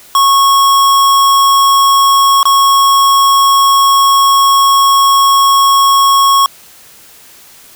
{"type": "tone with dropouts", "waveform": "square", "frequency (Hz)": 1100, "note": "C#6", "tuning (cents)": -14, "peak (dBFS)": -6, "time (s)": [0.15, 6.46], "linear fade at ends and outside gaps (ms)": 1, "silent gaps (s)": [2.43, 2.454], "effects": ["white hiss -39 dBFS RMS until 7.75 s"]}